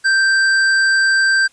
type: tone with hard clipping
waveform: sine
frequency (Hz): 1568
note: G6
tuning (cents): 0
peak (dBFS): -13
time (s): 0.04-1.48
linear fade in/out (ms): 20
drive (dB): 11
effects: white hiss -53 dBFS RMS until 1.52 s + resampled to 22050 Hz